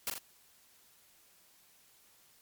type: noise with echo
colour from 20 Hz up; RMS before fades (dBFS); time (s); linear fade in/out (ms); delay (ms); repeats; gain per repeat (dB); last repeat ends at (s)
white; -34; 0.07-0.1; 2; 41; 2; -4; 0.182
effects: white hiss -64 dBFS RMS until 2.41 s + MP3 96 kbps